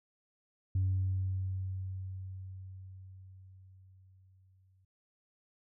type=tone with exponential decay; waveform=sine; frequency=94.3 Hz; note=F#2; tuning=33 cents sharp; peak=-25 dBFS; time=0.75-4.85 s; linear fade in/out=5 ms; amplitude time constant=890 ms; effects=tanh soft clip ceiling -24 dBFS